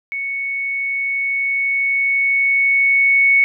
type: tone with level ramp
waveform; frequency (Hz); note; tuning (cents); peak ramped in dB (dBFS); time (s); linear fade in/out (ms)
sine; 2217; C#7; 0; -21 to -9; 0.12-3.44; 0
effects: none